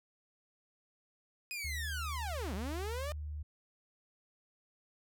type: linear two-way sweep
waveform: sawtooth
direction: down then up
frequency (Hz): 2518 to 174.61 to 612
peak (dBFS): -35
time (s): 1.51-3.12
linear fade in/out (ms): 0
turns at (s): 2.54
type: tone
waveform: sine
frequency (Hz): 75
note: D2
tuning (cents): +37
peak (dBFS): -38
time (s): 1.64-3.43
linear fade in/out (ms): 10
effects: none